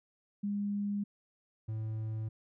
sine / triangle tone pair in turn, 203.4 / 109.76 Hz, G#3 / A2, -36 / -4 cents, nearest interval major seventh, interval 1068 cents, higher first, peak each -31 / -32 dBFS, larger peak first, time 0.43-1.04 / 1.68-2.29 s, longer neither, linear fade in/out 10 ms, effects none

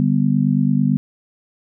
sine chord, G major, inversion second, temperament just, 147 / 196 / 245 Hz, D3 / G3 / B3, +2 / 0 / -14 cents, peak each -18 dBFS, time 0-0.97 s, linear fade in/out 0 ms, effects none

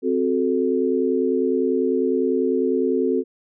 sine chord, F# diminished, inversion second, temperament equal, 261.6 / 370 / 440 Hz, C4 / F#4 / A4, 0 / 0 / 0 cents, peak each -22 dBFS, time 0.02-3.24 s, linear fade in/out 50 ms, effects none

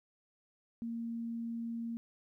sine tone, 231.4 Hz, A#3, 13 cents flat, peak -36 dBFS, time 0.82-1.97 s, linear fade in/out 0 ms, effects 13-bit

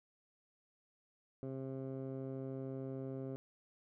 15% pulse tone with low-pass filter, 133.2 Hz, C3, 31 cents sharp, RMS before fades -43 dBFS, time 1.43-3.36 s, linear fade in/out 0 ms, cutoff 560 Hz, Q 1, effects none

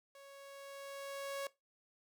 sawtooth tone with level ramp, 554.4 Hz, C#5, in tune, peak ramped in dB -51 to -34 dBFS, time 0.15-1.47 s, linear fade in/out 2 ms, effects noise-tail reverb RT60 0.2 s tail -19 dB re dry

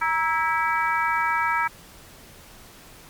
harmonic tone with a mistuned harmonic, 327.5 Hz, E4, 11 cents flat, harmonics 3 / 4 / 5 / 6 / 7, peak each -24 / -25 / -27 / -32 / -29 dBFS, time 0.01-1.68 s, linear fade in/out 10 ms, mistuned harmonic 3, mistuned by -71 cents, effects pink hiss -47 dBFS RMS until 3.09 s + MP3 96 kbps

